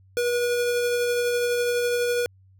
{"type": "tone with tremolo", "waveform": "square", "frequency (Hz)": 483.2, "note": "B4", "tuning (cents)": -38, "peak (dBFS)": -21, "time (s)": [0.17, 2.26], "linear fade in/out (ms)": 0, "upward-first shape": "triangle", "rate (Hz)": 12, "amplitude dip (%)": 25, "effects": ["added 95 Hz sine -52 dBFS peak until 2.59 s"]}